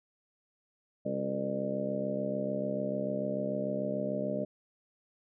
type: harmonic tone with a mistuned harmonic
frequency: 66.8 Hz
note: C2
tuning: 36 cents sharp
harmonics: 2 / 3 / 4 / 5 / 6 / 7 / 8 / 9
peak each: -43 / -36 / -39 / -45 / -44 / -40 / -43 / -34 dBFS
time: 1.05-4.45 s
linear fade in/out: 10 ms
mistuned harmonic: 5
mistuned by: +55 cents
effects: none